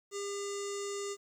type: tone with low-pass filter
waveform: square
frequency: 402.3 Hz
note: G4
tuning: 45 cents sharp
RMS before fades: -38 dBFS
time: 0.11-1.17 s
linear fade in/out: 50 ms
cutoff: 7200 Hz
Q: 5.8
effects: 11-bit